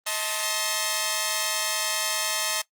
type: chord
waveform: 5% pulse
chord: A diminished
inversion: second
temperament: just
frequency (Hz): 633.6 / 880 / 1056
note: Eb5 / A5 / C6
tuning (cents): +31 / 0 / +16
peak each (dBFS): -18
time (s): 0.06-2.62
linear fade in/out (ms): 10
effects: noise-tail reverb RT60 0.1 s tail -20 dB re dry + Opus 24 kbps